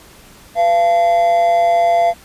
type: tone with amplitude modulation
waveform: triangle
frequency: 685 Hz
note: F5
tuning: 34 cents flat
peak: -6 dBFS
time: 0.55-2.14 s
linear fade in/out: 50 ms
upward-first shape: sine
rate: 190 Hz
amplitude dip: 50%
effects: pink hiss -43 dBFS RMS until 2.24 s + resampled to 32000 Hz